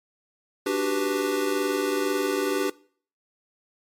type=chord; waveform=square; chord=G major seventh; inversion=second; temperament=equal; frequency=293.7 / 370 / 392 / 493.9 Hz; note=D4 / F#4 / G4 / B4; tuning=0 / 0 / 0 / 0 cents; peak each=-29 / -31 / -27 / -31 dBFS; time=0.66-2.7 s; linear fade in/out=5 ms; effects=noise-tail reverb RT60 0.5 s tail -22 dB re dry + MP3 64 kbps